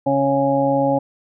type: harmonic tone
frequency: 138.2 Hz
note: C#3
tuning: 5 cents flat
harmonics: 1 / 2 / 4 / 5 / 6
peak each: -26 / -20 / -18 / -28 / -21 dBFS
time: 0.06-0.99 s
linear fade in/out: 10 ms
effects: none